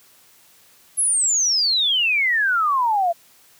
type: exponential sweep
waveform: sine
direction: down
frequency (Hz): 11180 to 662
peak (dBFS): -16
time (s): 0.97-3.13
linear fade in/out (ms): 20
effects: white hiss -53 dBFS RMS until 3.59 s + high-pass 60 Hz 12 dB/octave

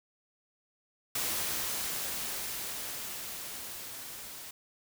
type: noise with level ramp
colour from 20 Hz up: white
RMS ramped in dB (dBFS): -32 to -45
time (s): 1.15-4.51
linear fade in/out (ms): 5
effects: none

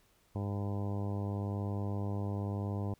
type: harmonic tone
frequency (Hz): 100.9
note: G#2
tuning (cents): -49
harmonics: 1 / 2 / 3 / 4 / 5 / 6 / 7 / 8 / 9 / 10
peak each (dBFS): -34 / -40 / -44 / -46 / -48 / -50 / -51 / -52 / -53 / -54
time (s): 0.35-2.94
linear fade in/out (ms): 5
effects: pink hiss -69 dBFS RMS until 2.99 s

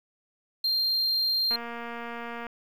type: tone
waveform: triangle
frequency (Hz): 4186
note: C8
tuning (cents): 0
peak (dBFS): -22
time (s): 0.64-1.56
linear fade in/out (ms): 5
type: click train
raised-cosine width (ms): 0.5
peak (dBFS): -23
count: 226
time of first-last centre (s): 1.51-2.467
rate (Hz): 235
effects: 9-bit

